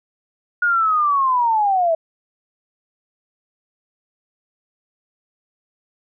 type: linear sweep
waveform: sine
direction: down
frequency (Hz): 1448 to 637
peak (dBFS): -14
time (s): 0.62-1.95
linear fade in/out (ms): 5
effects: none